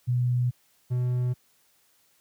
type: tone pair in turn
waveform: sine / triangle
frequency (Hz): 123.47 / 124.33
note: B2 / B2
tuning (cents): 0 / +12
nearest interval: unison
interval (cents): 12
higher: second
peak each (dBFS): -21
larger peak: neither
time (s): 0.07-0.51 / 0.9-1.34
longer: neither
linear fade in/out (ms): 20
effects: white hiss -65 dBFS RMS until 2.2 s + high-pass 60 Hz 12 dB/octave